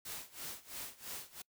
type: noise with tremolo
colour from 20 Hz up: white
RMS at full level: -43 dBFS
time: 0.05-1.42 s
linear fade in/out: 5 ms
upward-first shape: sine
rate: 3 Hz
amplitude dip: 90%
effects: noise-tail reverb RT60 0.1 s tail -26 dB re dry